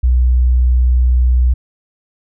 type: tone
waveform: sine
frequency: 62 Hz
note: B1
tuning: 7 cents sharp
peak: -8 dBFS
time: 0.03-1.54 s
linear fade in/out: 10 ms
effects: none